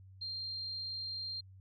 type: tone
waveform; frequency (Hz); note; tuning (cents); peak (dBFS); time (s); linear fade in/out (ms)
sine; 4186; C8; 0; -38; 0.21-1.41; 10
effects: added 95 Hz sine -53 dBFS peak until 1.6 s